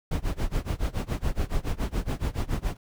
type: noise with tremolo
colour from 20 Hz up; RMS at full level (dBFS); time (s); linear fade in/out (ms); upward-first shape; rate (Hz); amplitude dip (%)
brown; -24; 0.11-2.77; 5; sine; 7.1; 95
effects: none

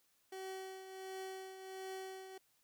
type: tone with tremolo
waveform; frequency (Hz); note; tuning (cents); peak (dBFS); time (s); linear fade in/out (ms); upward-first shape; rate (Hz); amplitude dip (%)
30% pulse; 380; F#4; +46; -40; 0.32-2.38; 5; triangle; 1.4; 60
effects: white hiss -75 dBFS RMS until 2.63 s

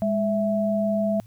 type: tone pair together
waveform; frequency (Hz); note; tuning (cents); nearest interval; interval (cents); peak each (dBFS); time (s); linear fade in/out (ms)
sine; 205.8 / 659.3; G#3 / E5; -16 / 0; octave + minor sixth; 2016; -23; 0.02-1.2; 0
effects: added 112 Hz sine -45 dBFS peak until 1.26 s + white hiss -62 dBFS RMS until 1.26 s

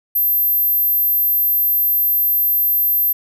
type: tone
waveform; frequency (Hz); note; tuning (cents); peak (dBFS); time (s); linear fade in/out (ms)
sine; 12340; G9; -28; -13; 0.15-3.13; 10
effects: none

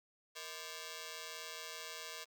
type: ring-modulated tone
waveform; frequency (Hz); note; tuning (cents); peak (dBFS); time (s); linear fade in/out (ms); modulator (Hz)
5% pulse; 553; C#5; -4; -30; 0.35-2.25; 20; 82.6
effects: Opus 48 kbps

